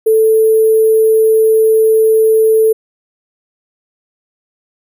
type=tone with sample-and-hold; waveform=sine; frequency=440 Hz; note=A4; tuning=in tune; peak=-6 dBFS; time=0.06-2.73 s; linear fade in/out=10 ms; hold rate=11025 Hz; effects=none